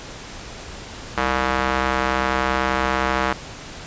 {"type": "tone with band-pass filter", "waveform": "square", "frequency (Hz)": 65.2, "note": "C2", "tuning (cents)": -5, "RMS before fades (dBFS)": -21, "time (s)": [1.17, 3.33], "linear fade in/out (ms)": 5, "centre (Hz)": 1300, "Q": 1.1, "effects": ["pink hiss -36 dBFS RMS until 3.86 s", "resampled to 16000 Hz"]}